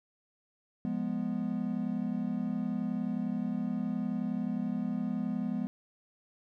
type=chord; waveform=triangle; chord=F diminished; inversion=none; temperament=equal with one note detuned; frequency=176.24 / 207.7 / 246.9 Hz; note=F3 / Ab3 / Cb4; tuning=+16 / 0 / 0 cents; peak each=-35 / -32 / -32 dBFS; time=0.85-5.67 s; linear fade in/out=0 ms; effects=none